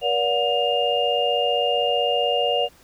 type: tone cluster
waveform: sine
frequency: 477.4 / 573 / 724 / 2817 Hz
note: A#4 / D5 / F#5 / F7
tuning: +41 / -43 / -38 / +14 cents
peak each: -24 dBFS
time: 0.01-2.69 s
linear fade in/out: 50 ms
effects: pink hiss -53 dBFS RMS until 2.83 s